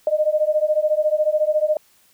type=beating tone pair; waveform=sine; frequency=605 / 619 Hz; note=D#5 / D#5; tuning=-49 / -9 cents; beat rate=14 Hz; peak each=-19 dBFS; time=0.07-1.77 s; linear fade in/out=2 ms; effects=white hiss -57 dBFS RMS until 2.13 s